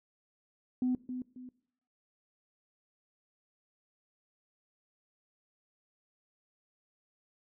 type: tone with echo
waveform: sine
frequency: 252.2 Hz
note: B3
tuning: 36 cents sharp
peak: -26 dBFS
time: 0.82-0.95 s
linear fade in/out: 2 ms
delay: 270 ms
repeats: 2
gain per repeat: -9 dB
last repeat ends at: 1.49 s
effects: noise-tail reverb RT60 0.7 s tail -21 dB re dry + tanh soft clip ceiling -23 dBFS